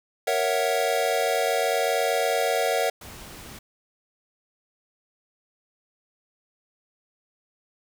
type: chord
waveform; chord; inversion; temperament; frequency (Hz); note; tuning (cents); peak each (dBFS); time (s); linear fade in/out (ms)
square; F# dominant seventh; first; equal; 466.2 / 554.4 / 659.3 / 740; A#4 / C#5 / E5 / F#5; 0 / 0 / 0 / 0; -28; 0.27-2.9; 5
type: noise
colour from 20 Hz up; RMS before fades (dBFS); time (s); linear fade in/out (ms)
pink; -42; 3.01-3.59; 5
effects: none